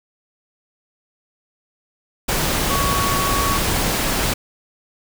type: tone in noise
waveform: sine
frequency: 1120 Hz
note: C#6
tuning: 18 cents sharp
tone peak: -21 dBFS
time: 2.7-3.58 s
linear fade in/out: 10 ms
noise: pink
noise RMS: -20 dBFS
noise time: 2.28-4.34 s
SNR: -4 dB
effects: none